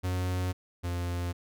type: tone pair in turn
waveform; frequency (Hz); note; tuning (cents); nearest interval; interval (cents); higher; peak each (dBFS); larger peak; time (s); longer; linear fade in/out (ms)
45% pulse; 91.2 / 87.69; F#2 / F2; -24 / +8; minor second; 68; first; -28 / -30; first; 0.03-0.53 / 0.83-1.33; neither; 20
effects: none